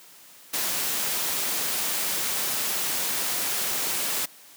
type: noise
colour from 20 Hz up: white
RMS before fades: -27 dBFS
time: 0.53-4.26 s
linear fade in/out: 10 ms
effects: white hiss -50 dBFS RMS until 4.56 s + high-pass 150 Hz 12 dB/octave